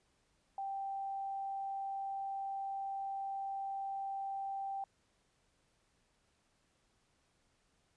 sine tone, 784 Hz, G5, in tune, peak -37 dBFS, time 0.58-4.84 s, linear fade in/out 2 ms, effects pink hiss -75 dBFS RMS until 7.96 s + resampled to 22050 Hz

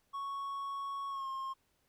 triangle tone with pitch glide, 1108.7 to 1068.5 Hz, C#6 to C6, 0 to +36 cents, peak -35 dBFS, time 0.13-1.54 s, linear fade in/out 20 ms, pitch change -64 cents, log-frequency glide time 1.09-1.28 s, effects pink hiss -75 dBFS RMS until 1.88 s

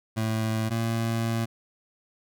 25% pulse tone pair in turn, 110.7 / 114.27 Hz, A2 / A#2, +11 / -34 cents, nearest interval minor second, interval 55 cents, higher second, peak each -21 dBFS, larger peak neither, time 0.16-0.7 / 0.7-1.46 s, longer second, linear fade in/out 20 ms, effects none

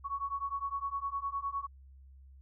sine beating tone pair, 1108.7 / 1118.5 Hz, C#6 / C#6, 0 / +15 cents, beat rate 9.8 Hz, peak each -37 / -36 dBFS, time 0.04-1.67 s, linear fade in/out 20 ms, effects added 67 Hz sine -52 dBFS peak until 2.41 s

